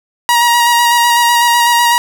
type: tone with vibrato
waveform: sawtooth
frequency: 950 Hz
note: A#5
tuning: 33 cents sharp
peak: -4 dBFS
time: 0.29-1.98 s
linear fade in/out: 0 ms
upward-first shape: square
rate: 8 Hz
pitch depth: 16 cents each way
effects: none